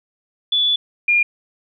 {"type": "tone pair in turn", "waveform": "sine", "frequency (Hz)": [3449, 2413], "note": ["A7", "D7"], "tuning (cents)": [-35, 46], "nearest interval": "tritone", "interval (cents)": 619, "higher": "first", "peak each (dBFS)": [-14, -12], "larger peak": "second", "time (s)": [[0.52, 0.76], [1.08, 1.23]], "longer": "first", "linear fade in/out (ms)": 5, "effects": []}